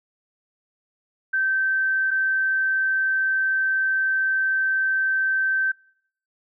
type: tone pair in turn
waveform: sine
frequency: 1551 / 1551 Hz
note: G6 / G6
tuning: -19 / -19 cents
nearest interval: unison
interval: 0 cents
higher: neither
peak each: -19 dBFS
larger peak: neither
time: 1.33-2.11 / 2.11-5.72 s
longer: second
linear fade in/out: 10 ms
effects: noise-tail reverb RT60 0.7 s tail -26 dB re dry